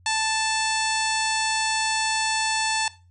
harmonic tone with a mistuned harmonic, 880 Hz, A5, in tune, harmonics 1 / 2 / 3 / 4 / 5 / 6 / 7 / 8 / 9 / 10, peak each -26 / -29 / -30 / -32 / -30 / -37 / -36 / -36 / -33 / -36 dBFS, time 0.06-2.88 s, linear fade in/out 2 ms, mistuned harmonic 6, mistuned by +40 cents, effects noise-tail reverb RT60 0.3 s tail -17 dB re dry + added 89 Hz sine -52 dBFS peak until 3.1 s

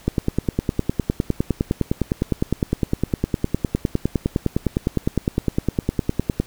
click train, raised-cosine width 3 ms, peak -5 dBFS, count 63, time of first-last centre 0.08-6.4 s, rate 9.81 Hz, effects pink hiss -47 dBFS RMS until 6.46 s

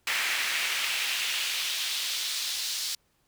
brown noise with high-pass filter sweep, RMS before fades -30 dBFS, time 0.07-2.95 s, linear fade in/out 2 ms, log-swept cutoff 2000 to 4600 Hz, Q 1.7, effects pink hiss -70 dBFS RMS until 3.27 s

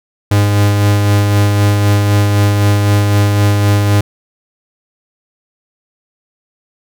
45% pulse tone with tremolo, 102.4 Hz, G#2, 24 cents flat, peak -7 dBFS, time 0.31-4.01 s, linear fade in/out 5 ms, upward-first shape sine, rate 3.9 Hz, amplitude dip 30%, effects none

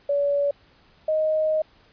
sine tone pair in turn, 570 / 623.8 Hz, C#5 / D#5, +48 / +4 cents, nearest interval major second, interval 156 cents, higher second, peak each -19 dBFS, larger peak neither, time 0.09-0.51 / 1.08-1.62 s, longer second, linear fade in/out 5 ms, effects pink hiss -57 dBFS RMS until 1.92 s + resampled to 11025 Hz

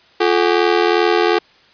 sawtooth ring-modulated tone, 392 Hz, G4, in tune, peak -5 dBFS, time 0.2-1.39 s, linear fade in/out 10 ms, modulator 41.3 Hz, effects white hiss -50 dBFS RMS until 1.73 s + resampled to 11025 Hz

